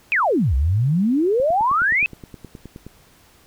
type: exponential two-way sweep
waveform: sine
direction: down then up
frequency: 2637 to 61.9 to 2637 Hz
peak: -15 dBFS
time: 0.12-2.06 s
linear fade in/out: 0 ms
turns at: 0.55 s
type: click train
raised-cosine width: 3 ms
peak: -23 dBFS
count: 15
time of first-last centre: 1.4-2.866 s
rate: 9.55 Hz
effects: pink hiss -53 dBFS RMS until 3.46 s